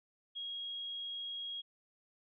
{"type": "tone", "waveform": "sine", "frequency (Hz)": 3286, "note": "G#7", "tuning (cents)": -19, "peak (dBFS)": -39, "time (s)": [0.35, 1.62], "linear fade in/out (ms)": 20, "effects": []}